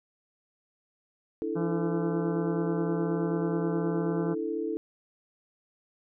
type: chord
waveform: sine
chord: D suspended second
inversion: none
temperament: equal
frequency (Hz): 293.7 / 329.6 / 440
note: D4 / E4 / A4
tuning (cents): 0 / 0 / 0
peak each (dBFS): -36 / -32 / -32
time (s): 1.42-4.77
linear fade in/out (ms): 0
type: harmonic tone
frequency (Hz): 169.5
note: E3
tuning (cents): +49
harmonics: 1 / 2 / 3 / 4 / 5 / 6 / 7 / 8 / 9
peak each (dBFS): -30 / -36 / -40 / -42 / -44 / -46 / -47 / -48 / -49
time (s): 1.55-4.35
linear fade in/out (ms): 20
effects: none